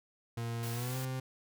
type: tone with pitch glide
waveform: 40% pulse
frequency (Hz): 116.54 to 130.06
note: A#2 to C3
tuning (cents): 0 to -10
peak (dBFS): -34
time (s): 0.37-1.2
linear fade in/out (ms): 5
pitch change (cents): +190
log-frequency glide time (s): 0.72-0.97
type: noise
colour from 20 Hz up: white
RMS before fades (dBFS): -45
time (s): 0.63-1.05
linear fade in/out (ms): 2
effects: none